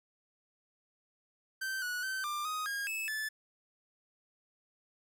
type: tone with pitch steps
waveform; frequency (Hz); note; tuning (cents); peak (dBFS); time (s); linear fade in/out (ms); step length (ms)
45% pulse; 1553 / 1468 / 1542 / 1191 / 1251 / 1628 / 2608 / 1741; G6 / F#6 / G6 / D6 / D#6 / G#6 / E7 / A6; -17 / -14 / -29 / +24 / +9 / -35 / -19 / -19; -34; 1.61-3.29; 10; 210
effects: none